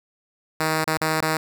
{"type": "tone with dropouts", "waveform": "5% pulse", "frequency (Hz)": 157.8, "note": "D#3", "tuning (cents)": 25, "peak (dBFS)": -9, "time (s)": [0.6, 1.37], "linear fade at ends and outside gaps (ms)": 2, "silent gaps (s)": [[0.842, 0.875], [0.974, 1.014], [1.207, 1.224]], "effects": []}